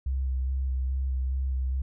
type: tone with vibrato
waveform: sine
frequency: 65.41 Hz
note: C2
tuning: in tune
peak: -25 dBFS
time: 0.06-1.82 s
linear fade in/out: 5 ms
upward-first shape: square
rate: 2.4 Hz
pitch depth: 19 cents each way
effects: none